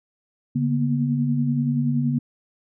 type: tone cluster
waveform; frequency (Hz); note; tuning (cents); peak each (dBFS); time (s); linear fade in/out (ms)
sine; 142.5 / 230.2 / 240.7; C#3 / A#3 / B3; +48 / -22 / -44; -22 / -31 / -22; 0.55-2.19; 10
effects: none